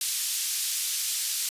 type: band-pass noise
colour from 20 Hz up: white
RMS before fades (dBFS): -29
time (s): 0.01-1.49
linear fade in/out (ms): 2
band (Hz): 3500 to 11000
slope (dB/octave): 12
effects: resampled to 32000 Hz